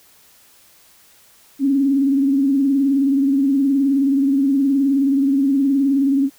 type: tone with vibrato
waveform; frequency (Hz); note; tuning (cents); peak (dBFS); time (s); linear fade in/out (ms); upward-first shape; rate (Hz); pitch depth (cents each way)
sine; 274.8; C#4; -15; -13; 1.59-6.3; 50; sine; 19; 64
effects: white hiss -51 dBFS RMS until 6.38 s